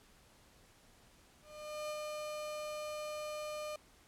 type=tone with ADSR envelope; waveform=35% pulse; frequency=605 Hz; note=D#5; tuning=49 cents flat; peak=-36 dBFS; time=1.42-3.76 s; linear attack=480 ms; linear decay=44 ms; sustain=-2 dB; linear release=3 ms; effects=pink hiss -64 dBFS RMS until 4.07 s + low-pass 12000 Hz 12 dB/octave